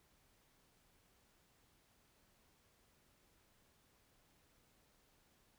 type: silence
effects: pink hiss -73 dBFS RMS until 5.58 s

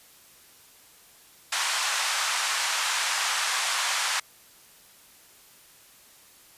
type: band-pass noise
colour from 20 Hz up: pink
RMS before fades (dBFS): -27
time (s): 1.52-4.2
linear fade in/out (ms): 5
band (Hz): 920 to 9100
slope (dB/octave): 24
effects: white hiss -54 dBFS RMS until 6.57 s + resampled to 32000 Hz

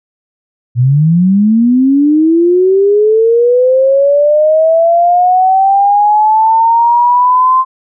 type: linear sweep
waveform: sine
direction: up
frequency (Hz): 116.54 to 1046.5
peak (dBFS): -5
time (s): 0.75-7.65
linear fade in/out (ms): 50
effects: none

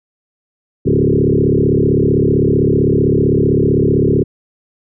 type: tone with frequency modulation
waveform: sine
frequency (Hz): 261.6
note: C4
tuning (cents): 0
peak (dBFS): -9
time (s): 0.85-4.24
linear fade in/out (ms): 20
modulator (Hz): 35.6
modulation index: 4.8
effects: none

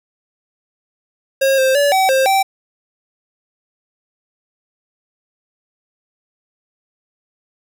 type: tone with pitch steps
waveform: square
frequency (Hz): 540 / 526 / 573 / 762 / 530 / 776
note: C#5 / C5 / D5 / G5 / C5 / G5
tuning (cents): -45 / +9 / -43 / -49 / +22 / -18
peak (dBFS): -12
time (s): 1.41-2.43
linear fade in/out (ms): 10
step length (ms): 170
effects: none

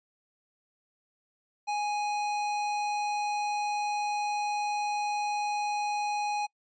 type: tone with hard clipping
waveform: sine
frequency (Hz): 830.6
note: G#5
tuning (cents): 0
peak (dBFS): -30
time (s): 1.67-6.47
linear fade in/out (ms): 20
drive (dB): 17
effects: noise-tail reverb RT60 0.1 s tail -25 dB re dry + resampled to 16000 Hz

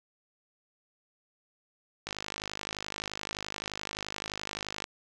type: click train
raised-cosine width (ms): 0.2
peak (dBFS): -17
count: 144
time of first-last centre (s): 2.07-4.841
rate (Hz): 51.6
effects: none

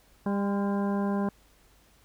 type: harmonic tone with a mistuned harmonic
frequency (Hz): 200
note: G3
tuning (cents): +35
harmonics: 1 / 2 / 3 / 4 / 5 / 7 / 8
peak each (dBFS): -26 / -34 / -37 / -38 / -38 / -47 / -47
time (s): 0.26-1.29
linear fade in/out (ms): 2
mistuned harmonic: 5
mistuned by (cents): +45
effects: added 50 Hz sine -62 dBFS peak until 2.04 s + pink hiss -62 dBFS RMS until 2.04 s

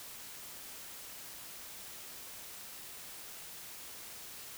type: silence
effects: white hiss -48 dBFS RMS until 4.57 s

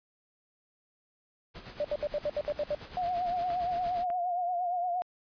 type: noise with tremolo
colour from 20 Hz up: pink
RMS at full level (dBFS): -44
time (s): 1.54-4.05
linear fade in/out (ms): 20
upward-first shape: sine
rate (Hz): 8.7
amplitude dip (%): 60
type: tone bursts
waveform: sine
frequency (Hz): 591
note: D5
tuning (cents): +11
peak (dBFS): -27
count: 9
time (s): 1.8-2.749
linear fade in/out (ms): 2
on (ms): 45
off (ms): 68
type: clicks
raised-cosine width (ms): 0.5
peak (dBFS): -29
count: 5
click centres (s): 2.449 / 2.5 / 2.59 / 3.503 / 4.102
type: tone with vibrato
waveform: sine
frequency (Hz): 712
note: F5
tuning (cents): +33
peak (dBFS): -28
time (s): 2.97-5.02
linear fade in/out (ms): 0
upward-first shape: triangle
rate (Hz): 8.6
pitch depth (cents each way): 68
effects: resampled to 11025 Hz

